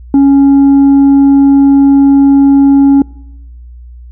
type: tone with tanh clipping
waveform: sine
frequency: 277.2 Hz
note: C#4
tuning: in tune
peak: -3 dBFS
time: 0.14-3.02 s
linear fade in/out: 2 ms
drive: 3 dB
effects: noise-tail reverb RT60 1.0 s tail -26 dB re dry + added 60 Hz sine -28 dBFS peak until 4.11 s